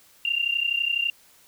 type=tone pair together; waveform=sine; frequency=2768 / 2800 Hz; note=F7 / F7; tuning=-16 / +4 cents; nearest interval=unison; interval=20 cents; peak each=-25 dBFS; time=0.25-1.1 s; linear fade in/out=2 ms; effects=white hiss -56 dBFS RMS until 1.47 s